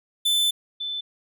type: tone pair in turn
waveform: 45% pulse / sine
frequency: 3520 / 3520 Hz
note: A7 / A7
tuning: 0 / 0 cents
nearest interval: unison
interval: 0 cents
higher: neither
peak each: -19 / -27 dBFS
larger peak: first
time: 0.25-0.51 / 0.8-1.01 s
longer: first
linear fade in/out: 10 ms
effects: none